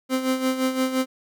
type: tone with tremolo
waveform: 30% pulse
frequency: 260.1 Hz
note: C4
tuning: 10 cents flat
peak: -16 dBFS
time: 0.09-1.06 s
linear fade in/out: 50 ms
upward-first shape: sine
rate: 5.8 Hz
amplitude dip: 65%
effects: none